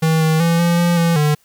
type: tone with pitch steps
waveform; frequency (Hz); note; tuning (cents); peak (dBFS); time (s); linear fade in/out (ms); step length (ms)
square; 160.2 / 158.7 / 168 / 171.3 / 172.7 / 168.4 / 149.7; E3 / D#3 / E3 / F3 / F3 / E3 / D3; -49 / +35 / +33 / -33 / -19 / +37 / +33; -13; 0.02-1.35; 10; 190
effects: white hiss -57 dBFS RMS until 1.44 s